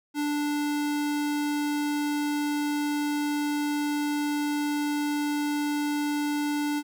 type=tone; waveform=square; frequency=293.7 Hz; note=D4; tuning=in tune; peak=-26 dBFS; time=0.14-6.83 s; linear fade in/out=50 ms; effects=none